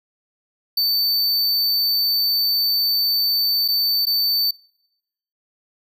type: tone with dropouts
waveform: square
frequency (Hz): 4552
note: C#8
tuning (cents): +45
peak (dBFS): -17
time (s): 0.77-4.51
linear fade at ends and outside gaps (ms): 5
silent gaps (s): 3.68-3.684 / 4.055-4.067
effects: noise-tail reverb RT60 0.9 s tail -26 dB re dry